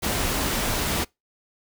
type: noise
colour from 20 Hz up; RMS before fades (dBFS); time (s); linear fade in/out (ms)
pink; -25; 0.02-1.05; 20
effects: noise-tail reverb RT60 0.2 s tail -25 dB re dry